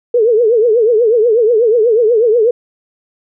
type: tone with vibrato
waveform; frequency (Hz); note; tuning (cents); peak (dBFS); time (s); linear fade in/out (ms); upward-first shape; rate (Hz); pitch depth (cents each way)
sine; 455.6; A#4; -40; -7; 0.14-2.51; 5; triangle; 8.2; 170
effects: none